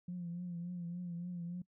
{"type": "tone with vibrato", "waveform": "sine", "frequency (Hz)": 174.61, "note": "F3", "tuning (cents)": 0, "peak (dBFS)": -38, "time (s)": [0.08, 1.62], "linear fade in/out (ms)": 5, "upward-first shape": "triangle", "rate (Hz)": 3.5, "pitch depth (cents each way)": 57, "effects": ["noise-tail reverb RT60 0.1 s tail -23 dB re dry", "tanh soft clip ceiling -34 dBFS"]}